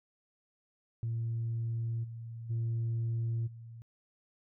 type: tone with level steps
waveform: sine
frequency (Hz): 115.1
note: A#2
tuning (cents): -22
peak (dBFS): -30 / -40 / -28 / -45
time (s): 1.03-3.82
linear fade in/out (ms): 0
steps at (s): 2.03 / 2.49 / 3.46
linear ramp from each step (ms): 20
effects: tanh soft clip ceiling -28 dBFS

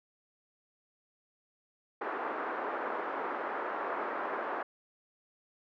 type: band-pass noise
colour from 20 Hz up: white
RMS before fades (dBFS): -36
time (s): 2.01-4.63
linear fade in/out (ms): 5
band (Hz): 310 to 1400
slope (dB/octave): 24
effects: none

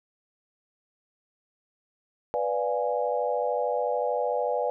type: chord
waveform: sine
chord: B diminished seventh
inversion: none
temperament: equal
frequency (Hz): 493.9 / 587.3 / 698.5 / 830.6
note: B4 / D5 / F5 / Ab5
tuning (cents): 0 / 0 / 0 / 0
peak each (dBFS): -28 / -29 / -32 / -31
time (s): 2.34-4.7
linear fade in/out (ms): 0
effects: none

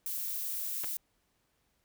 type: noise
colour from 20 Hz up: violet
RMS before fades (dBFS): -36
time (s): 0.06-0.97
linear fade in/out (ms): 0
type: clicks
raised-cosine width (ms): 0.3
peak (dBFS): -26 / -24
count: 2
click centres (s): 0.837 / 0.844
effects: pink hiss -75 dBFS RMS until 1.84 s

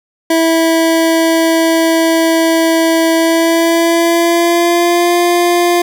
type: tone with pitch glide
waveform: 25% pulse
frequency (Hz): 327.5 to 349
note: E4 to F4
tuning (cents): -11 to -1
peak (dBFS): -5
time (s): 0.3-5.82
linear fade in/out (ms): 5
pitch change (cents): +110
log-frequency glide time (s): 3.15-5.16
effects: none

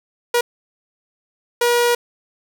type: tone bursts at uneven times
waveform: sawtooth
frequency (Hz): 479.5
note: A#4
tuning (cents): +49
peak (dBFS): -10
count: 2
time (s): 0.34-0.41 / 1.61-1.95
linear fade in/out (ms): 5
effects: none

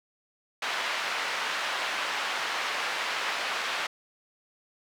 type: band-pass noise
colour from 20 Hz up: pink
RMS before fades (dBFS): -31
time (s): 0.62-3.87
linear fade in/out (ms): 5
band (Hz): 990 to 3400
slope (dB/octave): 12
effects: none

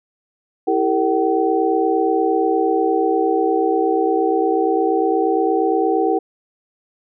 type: tone cluster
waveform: sine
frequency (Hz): 328 / 396.5 / 456.7 / 762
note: E4 / G4 / A#4 / G5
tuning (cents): -9 / +20 / -36 / -49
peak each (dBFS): -20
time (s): 0.67-6.19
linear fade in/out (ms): 10
effects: none

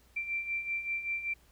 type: beating tone pair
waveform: sine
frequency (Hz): 2349 / 2354.2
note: D7 / D7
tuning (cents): 0 / +4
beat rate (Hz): 5.2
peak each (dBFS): -39 / -33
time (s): 0.16-1.34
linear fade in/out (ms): 10
effects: added 60 Hz sine -62 dBFS peak until 1.51 s + pink hiss -65 dBFS RMS until 1.51 s

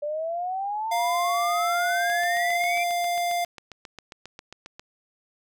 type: exponential sweep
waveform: sine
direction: up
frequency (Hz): 581 to 2378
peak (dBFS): -26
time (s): 0.02-2.84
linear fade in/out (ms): 10
type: tone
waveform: square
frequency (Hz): 698.5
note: F5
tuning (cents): 0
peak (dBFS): -24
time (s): 0.91-3.45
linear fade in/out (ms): 10
type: click train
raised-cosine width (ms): 0.2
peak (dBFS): -23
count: 21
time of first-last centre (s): 2.1-4.795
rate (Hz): 7.42
effects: none

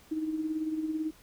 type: tone with tremolo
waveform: sine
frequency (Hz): 313.6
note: D#4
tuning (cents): +14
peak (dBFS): -27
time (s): 0.11-1.11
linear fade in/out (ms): 10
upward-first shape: sine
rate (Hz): 18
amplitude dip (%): 55
effects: pink hiss -58 dBFS RMS until 1.22 s

